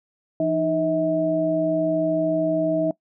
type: tone cluster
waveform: sine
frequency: 168.9 / 309.8 / 643 Hz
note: E3 / D#4 / E5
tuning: +42 / -7 / -43 cents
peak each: -29 / -23 / -21 dBFS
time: 0.4-2.91 s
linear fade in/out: 2 ms
effects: noise-tail reverb RT60 0.1 s tail -20 dB re dry